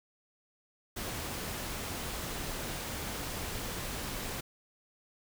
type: noise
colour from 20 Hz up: pink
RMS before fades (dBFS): -38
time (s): 0.96-4.41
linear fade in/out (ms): 10
effects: none